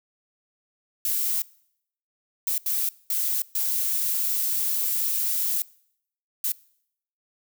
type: noise bursts at uneven times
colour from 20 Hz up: violet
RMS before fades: -25 dBFS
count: 6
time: 1.05-1.42 / 2.47-2.58 / 2.66-2.89 / 3.1-3.42 / 3.55-5.62 / 6.44-6.52 s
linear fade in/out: 2 ms
effects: noise-tail reverb RT60 0.7 s tail -23 dB re dry